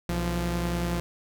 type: tone pair together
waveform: sawtooth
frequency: 61.2 / 172.93 Hz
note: B1 / F3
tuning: -15 / -17 cents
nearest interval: octave + tritone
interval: 1798 cents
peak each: -26 / -24 dBFS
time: 0.09-1 s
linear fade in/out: 0 ms
effects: none